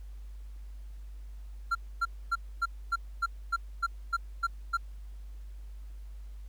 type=tone bursts; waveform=triangle; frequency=1375 Hz; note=F6; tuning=27 cents flat; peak=-23 dBFS; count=11; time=1.71-4.772 s; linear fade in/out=10 ms; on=42 ms; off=260 ms; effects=added 50 Hz sine -41 dBFS peak until 6.48 s + pink hiss -66 dBFS RMS until 6.48 s